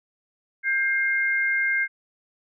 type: tone pair together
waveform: sine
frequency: 1589.6 / 2120 Hz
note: G6 / C7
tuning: +24 / +22 cents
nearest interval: perfect fourth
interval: 498 cents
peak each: -23 dBFS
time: 0.63-1.88 s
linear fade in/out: 50 ms
effects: none